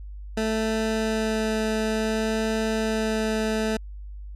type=tone with vibrato; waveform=20% pulse; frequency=219.6 Hz; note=A3; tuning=3 cents flat; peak=-18 dBFS; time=0.37-3.77 s; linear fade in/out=5 ms; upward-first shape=sine; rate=0.57 Hz; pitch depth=8 cents each way; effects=added 50 Hz sine -35 dBFS peak until 4.35 s + low-pass 9000 Hz 12 dB/octave